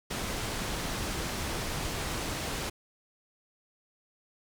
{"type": "low-pass noise", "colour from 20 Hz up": "pink", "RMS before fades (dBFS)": -34, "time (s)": [0.1, 2.7], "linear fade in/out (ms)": 10, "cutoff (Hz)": 9800, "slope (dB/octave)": 12, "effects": []}